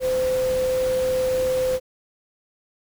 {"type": "tone in noise", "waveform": "sine", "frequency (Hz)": 514, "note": "C5", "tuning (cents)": -31, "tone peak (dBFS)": -19, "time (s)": [0, 1.8], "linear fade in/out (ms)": 50, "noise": "pink", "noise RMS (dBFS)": -34, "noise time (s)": [0, 1.8], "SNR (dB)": 12, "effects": []}